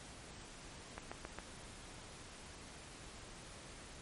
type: click train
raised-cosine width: 0.5 ms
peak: -28 dBFS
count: 4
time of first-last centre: 0.98-1.387 s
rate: 7.38 Hz
effects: pink hiss -53 dBFS RMS until 4.01 s + MP3 48 kbps